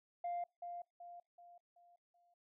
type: tone with echo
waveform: sine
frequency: 698.5 Hz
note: F5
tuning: in tune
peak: -36 dBFS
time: 0.24-0.44 s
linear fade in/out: 5 ms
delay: 380 ms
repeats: 5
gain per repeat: -7 dB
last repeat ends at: 2.34 s
effects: noise-tail reverb RT60 0.2 s tail -25 dB re dry + tanh soft clip ceiling -35 dBFS